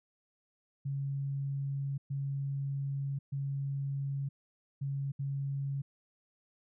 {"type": "tone bursts at uneven times", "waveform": "sine", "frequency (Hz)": 138.59, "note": "C#3", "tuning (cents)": 0, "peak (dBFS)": -32, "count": 5, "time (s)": [[0.85, 1.98], [2.1, 3.19], [3.32, 4.29], [4.81, 5.12], [5.19, 5.82]], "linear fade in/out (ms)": 10, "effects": []}